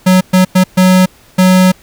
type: tone bursts at uneven times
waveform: square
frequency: 185 Hz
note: F#3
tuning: in tune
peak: -5 dBFS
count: 5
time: 0.06-0.21 / 0.33-0.45 / 0.55-0.64 / 0.77-1.06 / 1.38-1.72 s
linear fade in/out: 10 ms
effects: pink hiss -44 dBFS RMS until 1.82 s